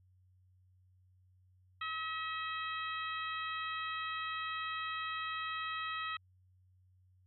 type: harmonic tone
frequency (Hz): 641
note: E5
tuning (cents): -49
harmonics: 2 / 3 / 4 / 5 / 6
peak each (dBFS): -39 / -43 / -45 / -47 / -49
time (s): 1.81-6.17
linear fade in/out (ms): 5
effects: added 92 Hz sine -64 dBFS peak until 7.26 s